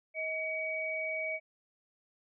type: tone pair together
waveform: sine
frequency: 635 / 2263 Hz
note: D#5 / C#7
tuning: +35 / +35 cents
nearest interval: octave + minor seventh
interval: 2200 cents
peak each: -37 / -34 dBFS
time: 0.14-1.4 s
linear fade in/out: 50 ms
effects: none